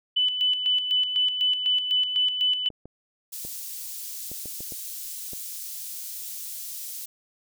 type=tone with tremolo; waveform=sine; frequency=2997 Hz; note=F#7; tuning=22 cents sharp; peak=-19 dBFS; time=0.16-2.69 s; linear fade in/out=10 ms; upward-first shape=square; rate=4 Hz; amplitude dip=55%
type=clicks; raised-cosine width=2 ms; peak=-28 dBFS; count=8; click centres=2.703 / 2.856 / 3.45 / 4.316 / 4.457 / 4.606 / 4.722 / 5.333 s
type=high-pass noise; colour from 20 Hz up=white; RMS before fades=-36 dBFS; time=3.32-7.06 s; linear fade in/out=10 ms; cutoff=5200 Hz; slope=12 dB/octave
effects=none